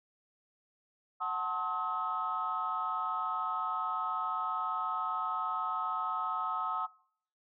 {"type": "chord", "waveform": "sine", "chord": "F# diminished seventh", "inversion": "none", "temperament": "just", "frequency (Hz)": [740, 888, 1065.6, 1278.7], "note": ["F#5", "A5", "C6", "Eb6"], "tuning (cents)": [0, 16, 31, 47], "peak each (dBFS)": [-39, -39, -38, -33], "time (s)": [1.2, 6.87], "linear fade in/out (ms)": 20, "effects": ["noise-tail reverb RT60 0.6 s tail -23 dB re dry", "tanh soft clip ceiling -23 dBFS"]}